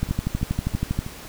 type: two click trains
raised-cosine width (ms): 5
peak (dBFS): -19 / -10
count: 4 / 13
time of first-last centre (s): 0.09-1.064 / 0.03-0.99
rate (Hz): 3.08 / 12.5
effects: pink hiss -40 dBFS RMS until 1.28 s